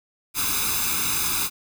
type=noise with comb filter; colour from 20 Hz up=white; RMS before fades=-24 dBFS; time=0.34-1.5 s; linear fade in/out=50 ms; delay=0.8 ms; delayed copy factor=+0.85; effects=none